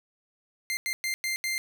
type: tone bursts at uneven times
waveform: sawtooth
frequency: 2093 Hz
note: C7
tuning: in tune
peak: -24 dBFS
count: 5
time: 0.7-0.77 / 0.86-0.93 / 1.04-1.14 / 1.24-1.36 / 1.44-1.58 s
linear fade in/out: 0 ms
effects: none